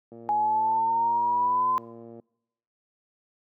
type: click train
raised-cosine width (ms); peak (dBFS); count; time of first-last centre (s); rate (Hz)
2; -30; 242; 0.12-2.198; 116
type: exponential sweep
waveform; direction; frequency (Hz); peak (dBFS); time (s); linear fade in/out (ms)
sine; up; 833 to 1030; -21; 0.29-1.78; 0
effects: noise-tail reverb RT60 0.9 s tail -26 dB re dry + high-pass 200 Hz 12 dB/octave